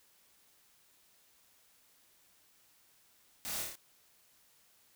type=noise with echo; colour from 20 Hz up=white; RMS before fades=-41 dBFS; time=3.45-3.62 s; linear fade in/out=0 ms; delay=27 ms; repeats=5; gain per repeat=-2 dB; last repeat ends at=3.755 s; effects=white hiss -67 dBFS RMS until 4.95 s